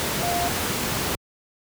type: tone in noise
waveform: sine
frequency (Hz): 698.5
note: F5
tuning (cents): 0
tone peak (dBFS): -24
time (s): 0.23-0.48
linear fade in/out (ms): 0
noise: pink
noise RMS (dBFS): -25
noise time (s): 0-1.15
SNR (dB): -2
effects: high-pass 80 Hz 12 dB/octave